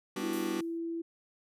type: chord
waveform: sawtooth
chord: G major seventh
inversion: none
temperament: just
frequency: 196 / 245 / 294 / 367.5 Hz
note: G3 / B3 / D4 / F#4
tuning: 0 / -14 / +2 / -12 cents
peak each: -35 dBFS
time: 0.16-0.61 s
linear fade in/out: 5 ms
type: tone with pitch glide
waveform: sine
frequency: 330.1 to 333.2 Hz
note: E4 to E4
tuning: +2 to +19 cents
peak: -33 dBFS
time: 0.22-1.02 s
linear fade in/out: 10 ms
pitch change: +17 cents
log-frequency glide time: 0.54-0.66 s
type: noise with exponential decay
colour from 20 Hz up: violet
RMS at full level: -40 dBFS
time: 0.33-0.78 s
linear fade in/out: 2 ms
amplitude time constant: 97 ms
effects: resampled to 32000 Hz